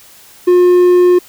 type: tone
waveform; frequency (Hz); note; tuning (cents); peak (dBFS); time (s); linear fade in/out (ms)
triangle; 357.7; F4; +41; -3; 0.47-1.19; 10
effects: white hiss -41 dBFS RMS until 1.28 s